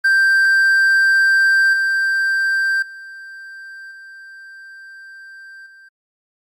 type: tone with level steps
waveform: triangle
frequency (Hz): 1573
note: G6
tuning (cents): +6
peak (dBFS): -9 / -13 / -31 / -34 / -40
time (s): 0.04-5.89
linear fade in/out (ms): 10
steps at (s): 1.73 / 2.82 / 3.91 / 5.66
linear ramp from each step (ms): 5
effects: Opus 32 kbps